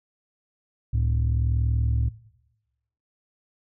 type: tone pair together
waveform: sine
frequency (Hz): 69.2 / 110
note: C#2 / A2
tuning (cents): -2 / 0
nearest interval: minor sixth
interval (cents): 802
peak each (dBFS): -21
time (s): 0.93-2.09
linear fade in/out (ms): 10
effects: noise-tail reverb RT60 1.0 s tail -20 dB re dry + tanh soft clip ceiling -16 dBFS